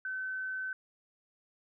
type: tone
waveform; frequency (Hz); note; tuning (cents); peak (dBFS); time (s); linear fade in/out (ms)
sine; 1525; G6; -48; -34; 0.05-0.73; 2
effects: none